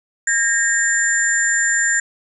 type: tone cluster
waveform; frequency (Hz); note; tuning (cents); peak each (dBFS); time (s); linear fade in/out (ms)
sine; 1624 / 1844 / 7200; G#6 / A#6 / A8; -39 / -19 / +39; -19; 0.27-2; 5
effects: none